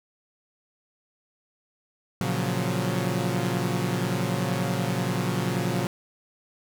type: chord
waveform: sawtooth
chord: Gb major seventh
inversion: first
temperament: equal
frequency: 116.54 / 138.59 / 174.61 / 185 Hz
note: Bb2 / Db3 / F3 / Gb3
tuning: 0 / 0 / 0 / 0 cents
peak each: -26 dBFS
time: 2.21-5.87 s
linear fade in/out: 0 ms
effects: none